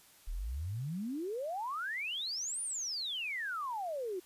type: exponential two-way sweep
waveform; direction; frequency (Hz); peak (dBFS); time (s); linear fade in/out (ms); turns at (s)
sine; up then down; 35 to 9620 to 348.3; -35; 0.27-4.2; 10; 2.62
effects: white hiss -61 dBFS RMS until 4.25 s + resampled to 32000 Hz